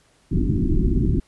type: low-pass noise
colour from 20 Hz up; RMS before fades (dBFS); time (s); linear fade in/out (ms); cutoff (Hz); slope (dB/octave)
pink; -19; 0.31-1.2; 10; 370; 96
effects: pink hiss -59 dBFS RMS until 1.27 s + resampled to 24000 Hz

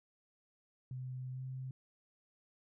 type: tone with pitch glide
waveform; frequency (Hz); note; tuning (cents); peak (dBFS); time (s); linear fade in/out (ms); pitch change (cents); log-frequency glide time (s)
sine; 128.2 to 130.44; C3 to C3; -35 to -5; -40; 0.91-1.71; 2; +30; 1.31-1.42
effects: none

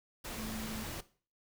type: tone in noise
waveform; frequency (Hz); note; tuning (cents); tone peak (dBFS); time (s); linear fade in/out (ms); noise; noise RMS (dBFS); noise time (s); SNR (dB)
sine; 218.7; A3; -10; -41; 0.37-0.84; 10; pink; -42; 0.24-1.01; -2
effects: noise-tail reverb RT60 0.4 s tail -17 dB re dry

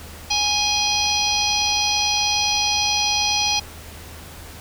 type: harmonic tone with a mistuned harmonic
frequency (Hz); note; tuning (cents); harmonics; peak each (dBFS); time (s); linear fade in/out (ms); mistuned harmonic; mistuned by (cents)
830.6; G#5; 0; 1 / 3 / 4 / 5 / 6 / 7; -25 / -25 / -25 / -25 / -25 / -25; 0.3-3.6; 10; 4; -43
effects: added 79 Hz sine -40 dBFS peak until 4.6 s + pink hiss -40 dBFS RMS until 4.6 s

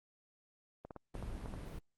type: clicks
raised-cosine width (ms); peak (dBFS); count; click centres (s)
1; -32; 7; 0.85 / 0.908 / 0.963 / 1.153 / 1.226 / 1.459 / 1.539
type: noise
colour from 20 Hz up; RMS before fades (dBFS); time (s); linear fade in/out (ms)
brown; -44; 1.14-1.79; 5
effects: Opus 32 kbps

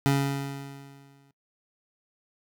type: tone with exponential decay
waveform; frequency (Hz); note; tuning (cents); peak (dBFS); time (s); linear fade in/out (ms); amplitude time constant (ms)
25% pulse; 138.9; C#3; +4; -15; 0.06-1.31; 0; 270
effects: noise-tail reverb RT60 0.1 s tail -21 dB re dry

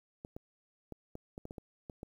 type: clicks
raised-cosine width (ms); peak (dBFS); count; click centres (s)
2; -30; 10; 0.249 / 0.365 / 0.923 / 1.154 / 1.379 / 1.454 / 1.509 / 1.582 / 1.898 / 2.031
effects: 10-bit

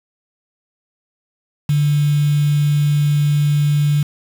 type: tone with quantisation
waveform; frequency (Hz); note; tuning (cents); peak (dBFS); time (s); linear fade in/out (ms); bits
sine; 146.6; D3; -3; -12; 1.69-4.03; 5; 5
effects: none

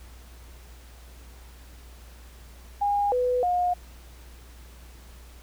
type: tone with pitch steps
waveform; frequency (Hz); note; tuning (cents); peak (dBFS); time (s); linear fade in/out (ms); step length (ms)
sine; 814 / 497.3 / 715; G#5 / B4 / F5; -35 / +12 / +41; -21; 2.81-3.74; 10; 310
effects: added 60 Hz sine -45 dBFS peak until 5.42 s + pink hiss -53 dBFS RMS until 5.42 s

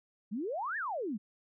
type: exponential two-way sweep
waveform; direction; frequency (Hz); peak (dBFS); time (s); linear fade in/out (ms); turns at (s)
sine; up then down; 188.1 to 1864.7 to 188.1; -33; 0.31-1.18; 20; 0.77
effects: none

